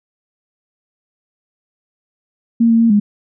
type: tone with pitch steps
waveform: sine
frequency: 231.2 / 228.1 / 230 / 206.4 Hz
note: A#3 / A#3 / A#3 / G#3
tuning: -14 / -37 / -23 / -10 cents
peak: -8 dBFS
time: 2.6-3 s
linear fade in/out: 10 ms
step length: 100 ms
effects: none